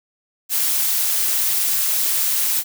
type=noise with amplitude modulation; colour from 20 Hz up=blue; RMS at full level=-17 dBFS; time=0.49-2.64 s; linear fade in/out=50 ms; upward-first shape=sine; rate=210 Hz; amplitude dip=50%; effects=none

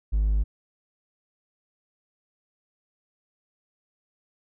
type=tone; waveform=triangle; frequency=52 Hz; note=G#1; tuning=3 cents sharp; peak=-17 dBFS; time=0.12-0.44 s; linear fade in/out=20 ms; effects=tanh soft clip ceiling -13 dBFS

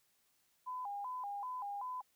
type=tone with vibrato; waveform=sine; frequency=903 Hz; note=A5; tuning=45 cents sharp; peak=-39 dBFS; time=0.66-2.02 s; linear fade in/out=20 ms; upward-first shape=square; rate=2.6 Hz; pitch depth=190 cents each way; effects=white hiss -75 dBFS RMS until 2.15 s

